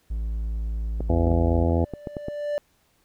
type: tone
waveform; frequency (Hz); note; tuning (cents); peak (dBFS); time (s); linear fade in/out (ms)
triangle; 55; A1; 0; -23; 0.1-1.65; 10
type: clicks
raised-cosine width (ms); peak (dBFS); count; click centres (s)
2; -16; 8; 1.006 / 1.273 / 1.318 / 1.697 / 1.937 / 2.072 / 2.168 / 2.284
type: harmonic tone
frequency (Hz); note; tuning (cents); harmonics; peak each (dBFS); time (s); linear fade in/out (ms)
84; E2; +33; 1 / 2 / 3 / 4 / 5 / 6 / 7 / 8 / 9 / 10; -21 / -30 / -27 / -28 / -34 / -29 / -35 / -31 / -39 / -37; 1.09-1.85; 10
type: tone with exponential growth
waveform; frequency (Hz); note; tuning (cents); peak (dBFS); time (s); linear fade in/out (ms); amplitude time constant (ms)
triangle; 587.3; D5; 0; -20; 1.43-2.58; 0; 250
effects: pink hiss -65 dBFS RMS until 3.04 s